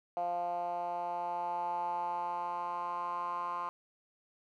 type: tone with band-pass filter sweep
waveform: 10% pulse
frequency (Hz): 174.61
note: F3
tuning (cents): 0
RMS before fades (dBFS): -36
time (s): 0.17-3.69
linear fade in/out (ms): 0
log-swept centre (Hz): 710 to 1100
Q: 6.5
effects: none